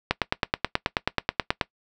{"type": "click train", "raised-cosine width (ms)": 0.3, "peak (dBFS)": -4, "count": 15, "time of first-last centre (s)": [0.11, 1.612], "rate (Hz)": 9.32, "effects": ["noise-tail reverb RT60 0.1 s tail -20 dB re dry"]}